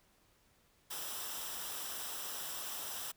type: noise with comb filter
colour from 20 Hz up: white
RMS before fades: -42 dBFS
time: 0.9-3.12 s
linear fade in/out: 10 ms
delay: 0.45 ms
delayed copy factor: -0.55
effects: pink hiss -70 dBFS RMS until 3.16 s